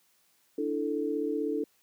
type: chord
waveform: sine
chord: D suspended second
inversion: none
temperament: equal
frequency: 293.7 / 329.6 / 440 Hz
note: D4 / E4 / A4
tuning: 0 / 0 / 0 cents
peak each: -32 / -34 / -31 dBFS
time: 0.58-1.64 s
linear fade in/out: 5 ms
effects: white hiss -68 dBFS RMS until 1.82 s + high-pass 100 Hz 12 dB/octave